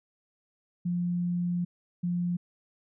sine tone pair in turn, 175.6 / 175.6 Hz, F3 / F3, +10 / +10 cents, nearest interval unison, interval 0 cents, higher neither, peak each -26 / -26 dBFS, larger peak neither, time 0.85-1.65 / 2.03-2.37 s, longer first, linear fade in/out 10 ms, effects none

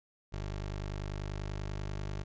20% pulse tone, 50.2 Hz, G1, 42 cents sharp, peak -31 dBFS, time 0.32-2.24 s, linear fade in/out 20 ms, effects resampled to 16000 Hz

